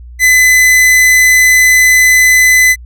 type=tone; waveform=45% pulse; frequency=2015 Hz; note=B6; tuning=34 cents sharp; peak=-4 dBFS; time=0.19-2.76 s; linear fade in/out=50 ms; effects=added 60 Hz sine -28 dBFS peak until 2.85 s